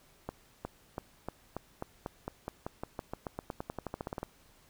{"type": "accelerating click train", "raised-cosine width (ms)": 1, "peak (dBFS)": -22, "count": 26, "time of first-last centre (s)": [0.29, 4.23], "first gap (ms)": 360, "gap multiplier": 0.92, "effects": ["pink hiss -63 dBFS RMS until 4.69 s"]}